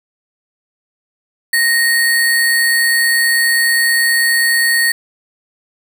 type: tone with sample-and-hold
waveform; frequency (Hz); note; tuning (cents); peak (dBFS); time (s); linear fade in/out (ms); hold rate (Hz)
sine; 1864.7; A#6; 0; -10; 1.53-4.92; 5; 6300
effects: none